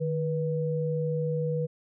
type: tone pair together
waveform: sine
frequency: 153.52 / 487.4 Hz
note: D#3 / B4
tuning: -23 / -23 cents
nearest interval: octave + minor sixth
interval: 2000 cents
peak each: -28 / -29 dBFS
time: 0-1.67 s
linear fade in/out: 20 ms
effects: none